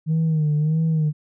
sine tone with vibrato, 155.56 Hz, D#3, in tune, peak -15 dBFS, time 0.06-1.13 s, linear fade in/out 50 ms, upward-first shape sine, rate 1.6 Hz, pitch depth 71 cents each way, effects tanh soft clip ceiling -15 dBFS

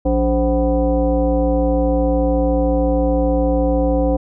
sine tone with frequency modulation, 289.8 Hz, D4, 23 cents flat, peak -13 dBFS, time 0.05-4.17 s, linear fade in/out 10 ms, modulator 233 Hz, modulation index 1.5, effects none

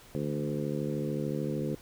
harmonic tone with a mistuned harmonic, 73.42 Hz, D2, in tune, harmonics 2 / 3 / 4 / 5 / 6 / 7, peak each -34 / -36 / -37 / -38 / -39 / -39 dBFS, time 0.15-1.75 s, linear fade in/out 0 ms, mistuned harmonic 2, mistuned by +20 cents, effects pink hiss -54 dBFS RMS until 1.81 s

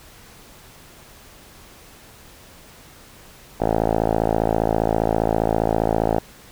5% pulse tone with low-pass filter, 55 Hz, A1, in tune, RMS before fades -20 dBFS, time 3.6-6.19 s, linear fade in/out 5 ms, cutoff 810 Hz, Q 2.6, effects pink hiss -46 dBFS RMS until 6.51 s

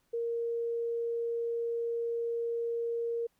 sine tone, 466.2 Hz, A#4, in tune, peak -30 dBFS, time 0.13-3.27 s, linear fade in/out 10 ms, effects pink hiss -74 dBFS RMS until 3.39 s

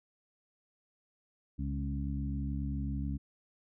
harmonic tone with a mistuned harmonic, 69.3 Hz, C#2, in tune, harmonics 1 / 2 / 3 / 4, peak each -35 / -38 / -40 / -41 dBFS, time 1.58-3.18 s, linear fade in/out 20 ms, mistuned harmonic 2, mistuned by +25 cents, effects none

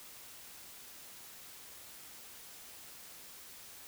silence, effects white hiss -52 dBFS RMS until 3.87 s

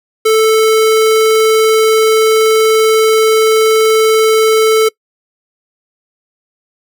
square tone, 439.6 Hz, A4, 2 cents flat, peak -7 dBFS, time 0.25-4.89 s, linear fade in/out 10 ms, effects noise-tail reverb RT60 0.1 s tail -24 dB re dry

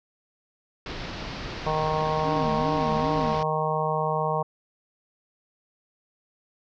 pink low-pass noise, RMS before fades -35 dBFS, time 0.86-3.43 s, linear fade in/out 2 ms, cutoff 5300 Hz, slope 48 dB/octave
harmonic tone, 155.56 Hz, D#3, in tune, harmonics 1 / 3 / 4 / 5 / 6 / 7, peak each -30 / -30 / -30 / -30 / -30 / -30 dBFS, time 1.66-4.43 s, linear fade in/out 10 ms
triangle tone with vibrato, 254.8 Hz, C4, 46 cents flat, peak -27 dBFS, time 2.23-3.37 s, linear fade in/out 50 ms, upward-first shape sine, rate 2.5 Hz, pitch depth 270 cents each way
effects none

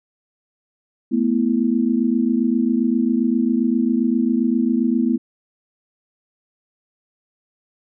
sine chord, A suspended second, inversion none, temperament just, 220 / 247.5 / 330 Hz, A3 / B3 / E4, 0 / +4 / +2 cents, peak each -20 / -18 / -23 dBFS, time 1.11-5.18 s, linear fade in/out 20 ms, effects none

